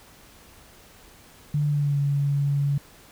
sine tone with pitch glide, 147.3 to 141.79 Hz, D3 to C#3, +6 to +40 cents, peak -20 dBFS, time 1.54-2.78 s, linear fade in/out 5 ms, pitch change -66 cents, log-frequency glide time 1.67-1.98 s, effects pink hiss -51 dBFS RMS until 3.11 s

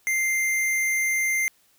square tone, 2093 Hz, C7, in tune, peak -22 dBFS, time 0.07-1.48 s, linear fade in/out 0 ms, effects white hiss -62 dBFS RMS until 1.78 s

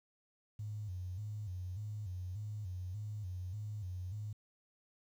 sine tone with vibrato, 98 Hz, G2, in tune, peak -39 dBFS, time 0.59-4.33 s, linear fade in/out 5 ms, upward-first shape square, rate 1.7 Hz, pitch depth 130 cents each way, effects 11-bit

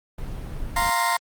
brown noise, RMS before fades -31 dBFS, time 0.18-0.9 s, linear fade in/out 5 ms
30% pulse chord, F suspended fourth, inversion none, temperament just, 698.5 / 931.3 / 1047.7 Hz, F5 / Bb5 / C6, 0 / -2 / +2 cents, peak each -24 / -21 / -21 dBFS, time 0.76-1.17 s, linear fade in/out 5 ms
effects Opus 32 kbps

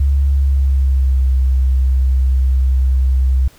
sine tone with pitch glide, 69.3 to 65.03 Hz, C#2 to C2, 0 to -10 cents, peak -10 dBFS, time 0-3.48 s, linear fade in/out 5 ms, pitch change -110 cents, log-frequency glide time 0.26-1.29 s, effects pink hiss -47 dBFS RMS until 3.58 s

